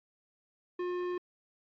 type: tone with tanh clipping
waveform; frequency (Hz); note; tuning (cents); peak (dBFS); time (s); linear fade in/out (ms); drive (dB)
sine; 357.3; F4; +40; -34; 0.79-1.18; 5; 14
effects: AAC 48 kbps